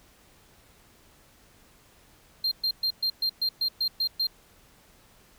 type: tone bursts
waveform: triangle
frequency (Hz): 4186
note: C8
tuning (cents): 0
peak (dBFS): -22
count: 10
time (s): 2.44-4.27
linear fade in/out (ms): 5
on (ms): 75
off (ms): 120
effects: pink hiss -58 dBFS RMS until 5.38 s